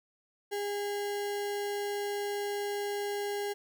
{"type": "tone with sample-and-hold", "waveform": "sine", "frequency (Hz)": 407.4, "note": "G#4", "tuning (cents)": -33, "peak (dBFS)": -31, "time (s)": [0.51, 3.54], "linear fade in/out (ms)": 20, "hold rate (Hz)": 1225, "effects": []}